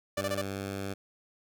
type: tone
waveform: 10% pulse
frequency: 98 Hz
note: G2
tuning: in tune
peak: -26 dBFS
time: 0.17-0.94 s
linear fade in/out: 10 ms
type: tone bursts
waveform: sawtooth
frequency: 587.3 Hz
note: D5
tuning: in tune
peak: -26 dBFS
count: 4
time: 0.17-0.416 s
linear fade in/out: 5 ms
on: 42 ms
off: 26 ms
effects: none